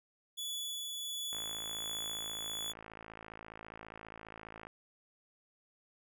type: tone with tremolo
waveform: sawtooth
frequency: 3425 Hz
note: A7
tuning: 47 cents flat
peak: -34 dBFS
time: 0.37-2.73 s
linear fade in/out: 20 ms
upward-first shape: triangle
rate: 1.4 Hz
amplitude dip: 25%
type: click train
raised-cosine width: 0.5 ms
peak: -32 dBFS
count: 184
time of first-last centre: 1.33-4.669 s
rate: 54.8 Hz
effects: none

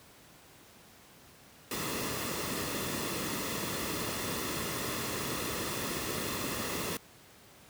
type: noise with comb filter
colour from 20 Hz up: pink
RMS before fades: -35 dBFS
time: 1.71-6.97 s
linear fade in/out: 2 ms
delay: 1.3 ms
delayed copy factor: -0.5
effects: pink hiss -56 dBFS RMS until 7.69 s + high-pass 80 Hz 12 dB/octave

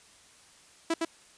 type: tone with echo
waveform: sawtooth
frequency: 329.9 Hz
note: E4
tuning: 1 cent sharp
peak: -21 dBFS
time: 0.9-0.94 s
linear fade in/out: 5 ms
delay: 110 ms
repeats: 1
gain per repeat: -2 dB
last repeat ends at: 1.05 s
effects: white hiss -57 dBFS RMS until 1.37 s + resampled to 22050 Hz

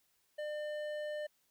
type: tone with hard clipping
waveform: sine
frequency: 600 Hz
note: D5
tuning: 37 cents sharp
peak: -39 dBFS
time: 0.38-1.27 s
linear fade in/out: 10 ms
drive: 10 dB
effects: white hiss -75 dBFS RMS until 1.5 s

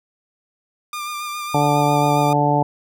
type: tone with vibrato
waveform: sawtooth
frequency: 1198 Hz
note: D6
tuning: 34 cents sharp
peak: -22 dBFS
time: 0.93-2.33 s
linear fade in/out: 2 ms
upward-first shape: sine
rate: 7.3 Hz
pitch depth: 25 cents each way
type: harmonic tone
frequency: 145.9 Hz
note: D3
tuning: 11 cents flat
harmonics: 1 / 2 / 3 / 4 / 5 / 6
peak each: -20 / -22 / -25 / -23 / -21 / -19 dBFS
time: 1.54-2.63 s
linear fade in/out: 5 ms
effects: none

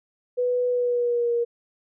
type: tone with pitch glide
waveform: sine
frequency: 493.9 to 472.4 Hz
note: B4 to A#4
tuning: 0 to +23 cents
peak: -20 dBFS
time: 0.37-1.45 s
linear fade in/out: 20 ms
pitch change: -77 cents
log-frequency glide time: 0.69-1.32 s
effects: none

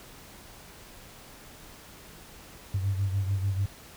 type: beating tone pair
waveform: sine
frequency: 96.8 / 103.6 Hz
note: G2 / G#2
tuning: -21 / -4 cents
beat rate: 6.8 Hz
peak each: -25 / -32 dBFS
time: 2.74-3.66 s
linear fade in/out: 5 ms
effects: tanh soft clip ceiling -19 dBFS + pink hiss -49 dBFS RMS until 3.96 s

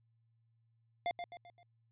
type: tone with echo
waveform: square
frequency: 700 Hz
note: F5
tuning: 4 cents sharp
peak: -33 dBFS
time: 1.06-1.11 s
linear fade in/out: 0 ms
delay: 130 ms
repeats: 4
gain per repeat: -7 dB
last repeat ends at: 1.63 s
effects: added 114 Hz sine -70 dBFS peak until 1.91 s + resampled to 8000 Hz

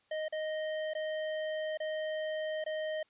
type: tone with dropouts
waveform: square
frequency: 622.3 Hz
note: D#5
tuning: in tune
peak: -34 dBFS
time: 0.11-3.03 s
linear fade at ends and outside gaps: 5 ms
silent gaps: 0.283-0.324 / 0.936-0.95 / 1.774-1.801 / 2.641-2.662 s
effects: white hiss -71 dBFS RMS until 3.09 s + resampled to 8000 Hz

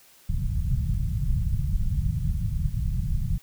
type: low-pass noise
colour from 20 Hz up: pink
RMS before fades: -25 dBFS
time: 0.29-3.38 s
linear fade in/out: 5 ms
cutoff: 170 Hz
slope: 48 dB/octave
effects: white hiss -55 dBFS RMS until 3.42 s

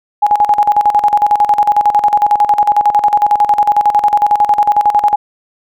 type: tone with tremolo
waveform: sine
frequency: 830.6 Hz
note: G#5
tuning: in tune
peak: -5 dBFS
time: 0.22-5.16 s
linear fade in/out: 10 ms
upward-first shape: square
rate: 11 Hz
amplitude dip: 75%
effects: none

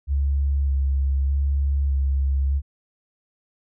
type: tone with vibrato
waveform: sine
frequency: 69 Hz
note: C#2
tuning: 7 cents flat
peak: -18 dBFS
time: 0.07-2.62 s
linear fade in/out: 50 ms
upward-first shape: square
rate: 0.82 Hz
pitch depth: 19 cents each way
effects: none

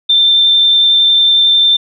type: tone with vibrato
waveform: sine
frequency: 3570 Hz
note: A7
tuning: 24 cents sharp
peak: -6 dBFS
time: 0.09-1.77 s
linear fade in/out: 10 ms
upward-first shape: sine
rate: 11 Hz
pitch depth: 8 cents each way
effects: none

